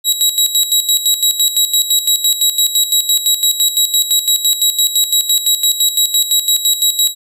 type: tone with tremolo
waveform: 20% pulse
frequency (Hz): 3864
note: B7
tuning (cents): -39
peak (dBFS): -3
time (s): 0.04-7.15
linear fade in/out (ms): 50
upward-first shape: square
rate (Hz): 5.9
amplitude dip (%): 70
effects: none